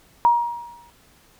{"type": "tone with exponential decay", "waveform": "sine", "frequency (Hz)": 948, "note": "A#5", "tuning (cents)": 29, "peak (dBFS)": -10, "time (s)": [0.25, 0.9], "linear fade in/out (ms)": 0, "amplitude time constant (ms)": 140, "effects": ["pink hiss -55 dBFS RMS until 1.39 s"]}